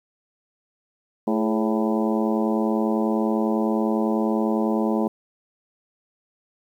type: harmonic tone with a mistuned harmonic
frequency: 110 Hz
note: A2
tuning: in tune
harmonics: 2 / 3 / 4 / 5 / 6 / 7 / 8 / 9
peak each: -22 / -26 / -28 / -30 / -32 / -33 / -34 / -35 dBFS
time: 1.27-5.08 s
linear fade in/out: 5 ms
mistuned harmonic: 4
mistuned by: -73 cents
effects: 9-bit